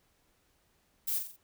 violet noise with echo, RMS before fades -32 dBFS, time 1.07-1.19 s, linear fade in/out 10 ms, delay 44 ms, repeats 4, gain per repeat -6 dB, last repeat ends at 1.366 s, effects pink hiss -71 dBFS RMS until 1.43 s

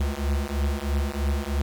square beating tone pair, 69.1 / 72.2 Hz, C#2 / D2, -5 / -29 cents, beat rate 3.1 Hz, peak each -27 dBFS, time 0-1.62 s, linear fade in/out 5 ms, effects 9-bit

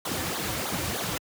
pink noise with flanger, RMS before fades -30 dBFS, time 0.05-1.18 s, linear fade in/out 5 ms, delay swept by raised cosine 0.37 to 4.87 ms, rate 3.2 Hz, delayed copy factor -0.95, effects high-pass 80 Hz 12 dB/octave

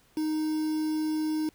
triangle tone with quantisation, 310.6 Hz, D#4, 3 cents flat, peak -24 dBFS, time 0.17-1.49 s, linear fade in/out 2 ms, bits 7, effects pink hiss -63 dBFS RMS until 1.54 s

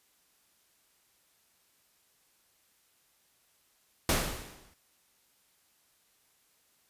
pink noise with exponential decay, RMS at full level -24 dBFS, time 4.09-4.74 s, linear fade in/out 2 ms, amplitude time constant 140 ms, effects white hiss -69 dBFS RMS until 6.89 s + resampled to 32000 Hz

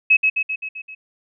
sine tone with echo, 2570 Hz, E7, 45 cents flat, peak -9 dBFS, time 0.1-0.17 s, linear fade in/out 10 ms, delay 130 ms, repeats 6, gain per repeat -4 dB, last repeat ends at 0.95 s, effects none

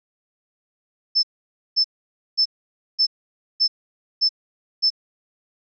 sine tone bursts, 5274 Hz, E8, in tune, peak -14 dBFS, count 7, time 1.15-4.904 s, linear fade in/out 20 ms, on 82 ms, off 530 ms, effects none

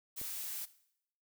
blue noise, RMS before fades -41 dBFS, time 0.16-0.66 s, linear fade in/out 20 ms
click, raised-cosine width 2 ms, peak -36 dBFS, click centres 0.215 s
effects noise-tail reverb RT60 0.7 s tail -17 dB re dry

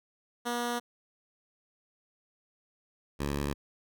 10% pulse tone pair in turn, 240 / 71.35 Hz, B3 / D2, -49 / -49 cents, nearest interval octave + major sixth, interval 2100 cents, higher first, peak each -22 dBFS, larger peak neither, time 0.45-0.8 / 3.19-3.54 s, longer neither, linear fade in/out 20 ms, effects none

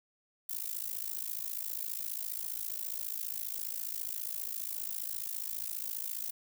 violet noise with amplitude modulation, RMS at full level -34 dBFS, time 0.49-6.31 s, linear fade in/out 5 ms, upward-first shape sine, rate 54.8 Hz, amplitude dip 95%, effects none

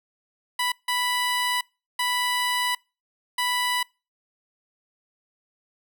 15% pulse tone bursts at uneven times, 987.8 Hz, B5, in tune, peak -16 dBFS, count 4, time 0.59-0.72 / 0.88-1.61 / 1.99-2.75 / 3.38-3.83 s, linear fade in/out 5 ms, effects noise-tail reverb RT60 0.3 s tail -26 dB re dry

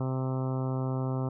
harmonic tone, 130.6 Hz, C3, 3 cents flat, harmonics 1 / 2 / 3 / 4 / 5 / 6 / 7 / 8 / 9 / 10, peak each -29 / -35 / -39 / -41 / -43 / -45 / -46 / -47 / -48 / -49 dBFS, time 0-1.29 s, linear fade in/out 5 ms, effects none

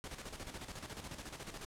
pink noise with tremolo, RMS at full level -45 dBFS, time 0.04-1.65 s, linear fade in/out 0 ms, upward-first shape square, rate 14 Hz, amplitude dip 60%, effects low-pass 10000 Hz 12 dB/octave

